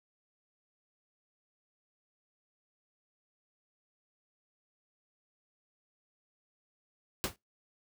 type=noise with exponential decay; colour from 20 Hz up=pink; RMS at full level=-27 dBFS; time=7.24-7.36 s; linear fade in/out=0 ms; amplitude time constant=25 ms; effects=noise-tail reverb RT60 0.2 s tail -24 dB re dry + high-pass 60 Hz 12 dB/octave